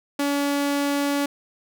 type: tone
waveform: sawtooth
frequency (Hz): 284.3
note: C#4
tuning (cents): +44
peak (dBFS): -17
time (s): 0.19-1.26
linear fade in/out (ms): 5
effects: none